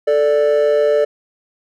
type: tone pair together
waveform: triangle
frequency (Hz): 440.3 / 587.3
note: A4 / D5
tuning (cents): +1 / 0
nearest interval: perfect fourth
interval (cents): 499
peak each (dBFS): -12 / -11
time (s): 0.07-1.05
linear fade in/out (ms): 10
effects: tanh soft clip ceiling -4 dBFS